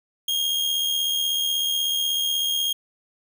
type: tone with amplitude modulation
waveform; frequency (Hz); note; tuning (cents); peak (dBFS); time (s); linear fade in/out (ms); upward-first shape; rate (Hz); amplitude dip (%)
40% pulse; 3244; G#7; -41; -19; 0.28-2.73; 5; sine; 76.3; 40
effects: 10-bit